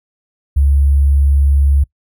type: tone with sample-and-hold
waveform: sine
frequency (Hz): 70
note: C#2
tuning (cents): +18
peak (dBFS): -8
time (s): 0.56-1.84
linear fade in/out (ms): 10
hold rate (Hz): 11025
effects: noise-tail reverb RT60 0.1 s tail -23 dB re dry